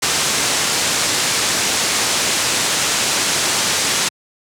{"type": "low-pass noise", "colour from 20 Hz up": "white", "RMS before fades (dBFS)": -18, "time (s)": [0.02, 4.09], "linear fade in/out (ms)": 10, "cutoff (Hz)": 8400, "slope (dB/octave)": 24, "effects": ["high-pass 100 Hz 12 dB/octave"]}